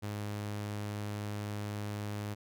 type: tone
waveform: sawtooth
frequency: 103.83 Hz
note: G#2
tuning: in tune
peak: -32 dBFS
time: 0.02-2.35 s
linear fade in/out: 20 ms
effects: none